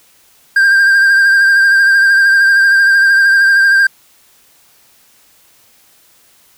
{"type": "tone with vibrato", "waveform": "triangle", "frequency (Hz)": 1590, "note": "G6", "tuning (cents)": 24, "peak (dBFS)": -4, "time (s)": [0.56, 3.87], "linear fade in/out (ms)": 5, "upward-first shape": "triangle", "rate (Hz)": 13, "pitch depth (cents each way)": 37, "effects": ["white hiss -49 dBFS RMS until 6.57 s"]}